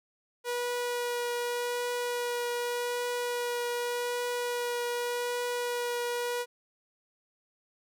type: tone with vibrato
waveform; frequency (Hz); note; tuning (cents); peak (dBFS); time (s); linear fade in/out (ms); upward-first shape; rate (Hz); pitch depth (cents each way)
sawtooth; 484.3; B4; -34; -26; 0.44-6.46; 50; triangle; 0.85; 11
effects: none